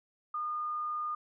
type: tone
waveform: sine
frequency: 1219 Hz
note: D#6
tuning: 36 cents flat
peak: -32 dBFS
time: 0.34-1.15 s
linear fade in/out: 5 ms
effects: none